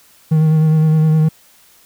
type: tone with vibrato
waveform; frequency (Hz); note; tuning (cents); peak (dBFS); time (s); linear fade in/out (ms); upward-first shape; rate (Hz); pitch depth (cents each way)
triangle; 156.8; D#3; +14; -7; 0.31-1.29; 10; sine; 9.7; 23
effects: white hiss -49 dBFS RMS until 1.85 s